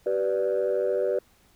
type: chord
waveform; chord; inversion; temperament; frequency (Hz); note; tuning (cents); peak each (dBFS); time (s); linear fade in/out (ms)
sine; G major; none; equal with one note detuned; 384.6 / 493.9 / 587.3; G4 / B4 / D5; -33 / 0 / 0; -26 / -25 / -26; 0.06-1.19; 5
effects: tanh soft clip ceiling -17 dBFS + pink hiss -61 dBFS RMS until 1.55 s